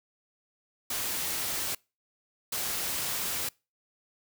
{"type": "noise bursts at uneven times", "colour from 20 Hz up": "white", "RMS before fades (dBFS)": -32, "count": 2, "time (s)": [[0.9, 1.75], [2.52, 3.49]], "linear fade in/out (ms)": 5, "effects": ["noise-tail reverb RT60 0.3 s tail -26 dB re dry"]}